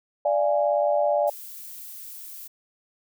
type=chord; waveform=sine; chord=D diminished; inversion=none; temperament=equal with one note detuned; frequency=587.3 / 685.3 / 830.6 Hz; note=D5 / F5 / Ab5; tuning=0 / -33 / 0 cents; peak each=-21 / -25 / -27 dBFS; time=0.25-1.3 s; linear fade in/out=5 ms
type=noise; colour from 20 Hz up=violet; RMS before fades=-40 dBFS; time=1.27-2.48 s; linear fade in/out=10 ms
effects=none